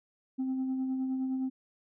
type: tone with tremolo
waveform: sine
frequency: 261.6 Hz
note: C4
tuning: in tune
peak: -26 dBFS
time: 0.38-1.5 s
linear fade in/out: 20 ms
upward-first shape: sine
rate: 9.7 Hz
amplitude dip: 35%
effects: tanh soft clip ceiling -27 dBFS